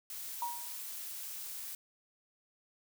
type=noise; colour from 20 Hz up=blue; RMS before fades=-43 dBFS; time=0.1-1.75 s; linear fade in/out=2 ms
type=tone with exponential decay; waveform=sine; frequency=951 Hz; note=A#5; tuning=34 cents sharp; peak=-31 dBFS; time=0.42-0.8 s; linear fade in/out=2 ms; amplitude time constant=82 ms
effects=none